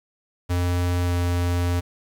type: tone with pitch glide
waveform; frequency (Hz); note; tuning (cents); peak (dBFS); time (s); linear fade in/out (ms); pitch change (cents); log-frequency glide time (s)
square; 88.5 to 87.84; F2 to F2; +23 to +11; -21; 0.49-1.81; 20; -12; 1.05-1.11
effects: 8-bit